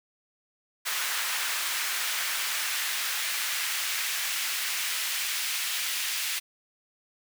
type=noise with high-pass filter sweep; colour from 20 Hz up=pink; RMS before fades=-30 dBFS; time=0.85-6.4 s; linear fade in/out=20 ms; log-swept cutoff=1500 to 2400 Hz; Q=1.1; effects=none